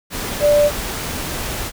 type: tone in noise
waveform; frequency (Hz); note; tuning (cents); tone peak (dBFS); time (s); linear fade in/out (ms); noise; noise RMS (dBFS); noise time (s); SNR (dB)
sine; 587.3; D5; 0; -10; 0.4-0.71; 50; pink; -25; 0.1-1.72; +12
effects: none